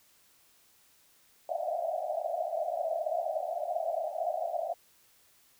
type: band-pass noise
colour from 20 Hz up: white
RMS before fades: -33 dBFS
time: 1.49-4.74 s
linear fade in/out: 2 ms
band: 610 to 720 Hz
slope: 96 dB/octave
effects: white hiss -64 dBFS RMS until 5.59 s